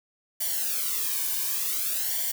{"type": "noise with flanger", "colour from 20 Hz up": "blue", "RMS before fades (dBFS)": -28, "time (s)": [0.4, 2.32], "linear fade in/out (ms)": 10, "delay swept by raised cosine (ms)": [0.77, 1.53], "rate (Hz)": 0.55, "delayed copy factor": -0.9, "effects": []}